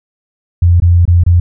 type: tone with dropouts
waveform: sine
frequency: 86.9 Hz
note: F2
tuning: 8 cents flat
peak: -4 dBFS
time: 0.62-1.4 s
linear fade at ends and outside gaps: 5 ms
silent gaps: 0.801-0.821 / 1.054-1.077 / 1.237-1.263 s
effects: none